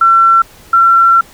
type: tone pair in turn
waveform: sine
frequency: 1350 / 1356.9 Hz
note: E6 / E6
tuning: +41 / +50 cents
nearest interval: unison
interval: 9 cents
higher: second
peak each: -4 dBFS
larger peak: neither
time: 0.01-0.42 / 0.73-1.21 s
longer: second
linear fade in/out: 5 ms
effects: pink hiss -40 dBFS RMS until 1.33 s